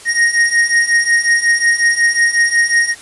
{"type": "beating tone pair", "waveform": "square", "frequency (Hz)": [1864.7, 1870.2], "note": ["A#6", "A#6"], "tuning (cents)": [0, 5], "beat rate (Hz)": 5.5, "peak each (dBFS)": [-16, -13], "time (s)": [0.05, 2.95], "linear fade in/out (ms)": 50, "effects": ["white hiss -37 dBFS RMS until 3.01 s", "resampled to 24000 Hz"]}